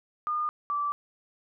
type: tone pair in turn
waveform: sine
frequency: 1216 / 1163.3 Hz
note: D#6 / D6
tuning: -40 / -17 cents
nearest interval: minor second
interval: 77 cents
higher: first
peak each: -26 dBFS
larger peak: neither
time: 0.27-0.49 / 0.7-0.92 s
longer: neither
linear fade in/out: 0 ms
effects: none